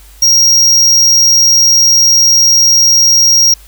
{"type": "tone", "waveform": "square", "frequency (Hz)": 5620, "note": "F8", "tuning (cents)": 10, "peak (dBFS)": -5, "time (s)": [0.22, 3.54], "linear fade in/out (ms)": 5, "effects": ["added 50 Hz sine -36 dBFS peak until 3.67 s", "white hiss -42 dBFS RMS until 3.67 s"]}